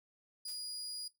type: tone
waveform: 30% pulse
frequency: 4890 Hz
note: D#8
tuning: 31 cents flat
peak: -38 dBFS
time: 0.45-1.08 s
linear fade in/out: 5 ms
type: noise with exponential decay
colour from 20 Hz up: blue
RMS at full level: -47 dBFS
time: 0.48-0.68 s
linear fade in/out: 2 ms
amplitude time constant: 43 ms
effects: noise-tail reverb RT60 0.2 s tail -19 dB re dry